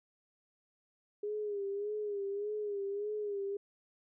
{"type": "tone with vibrato", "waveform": "sine", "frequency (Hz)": 409.6, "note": "G#4", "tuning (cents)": -24, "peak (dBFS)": -34, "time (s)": [1.23, 3.57], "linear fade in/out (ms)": 5, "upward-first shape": "sine", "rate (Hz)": 1.7, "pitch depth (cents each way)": 62, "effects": []}